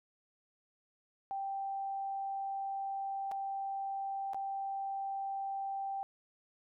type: tone with dropouts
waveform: sine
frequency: 784 Hz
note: G5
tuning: in tune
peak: -35 dBFS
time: 1.31-6.03 s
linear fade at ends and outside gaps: 0 ms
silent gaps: 3.314-3.318 / 4.334-4.345 s
effects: none